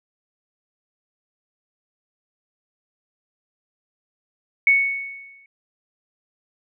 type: tone with exponential decay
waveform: sine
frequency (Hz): 2217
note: C#7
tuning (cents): 0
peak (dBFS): -10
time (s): 4.67-5.46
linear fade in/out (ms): 2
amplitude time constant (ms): 170
effects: none